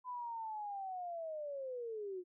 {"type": "linear sweep", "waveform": "sine", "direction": "down", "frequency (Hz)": [1011, 351.1], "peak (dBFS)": -40, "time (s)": [0.04, 2.24], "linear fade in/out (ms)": 50, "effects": []}